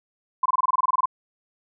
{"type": "tone bursts", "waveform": "sine", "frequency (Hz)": 1025, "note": "C6", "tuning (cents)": -36, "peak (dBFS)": -16, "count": 13, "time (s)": [0.43, 1.057], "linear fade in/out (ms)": 5, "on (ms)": 27, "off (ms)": 23, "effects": []}